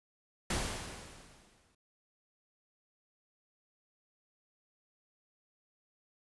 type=noise with exponential decay; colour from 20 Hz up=pink; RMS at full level=-32 dBFS; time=0.5-1.75 s; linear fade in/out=5 ms; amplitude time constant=270 ms; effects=resampled to 24000 Hz